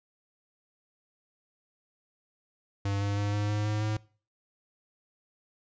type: tone with pitch steps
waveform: square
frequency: 99.9 / 101.12 / 102.35 / 103.6 / 104.87 / 106.15 / 107.44 Hz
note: G2 / G#2 / G#2 / G#2 / G#2 / G#2 / A2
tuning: +33 / -46 / -25 / -4 / +17 / +38 / -41 cents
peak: -28 dBFS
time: 2.85-3.97 s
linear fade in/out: 5 ms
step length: 160 ms
effects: noise-tail reverb RT60 0.4 s tail -22 dB re dry + resampled to 16000 Hz